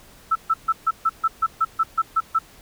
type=tone bursts; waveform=sine; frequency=1318.5 Hz; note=E6; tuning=in tune; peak=-15 dBFS; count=12; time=0.31-2.39 s; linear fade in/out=10 ms; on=45 ms; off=140 ms; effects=pink hiss -49 dBFS RMS until 2.61 s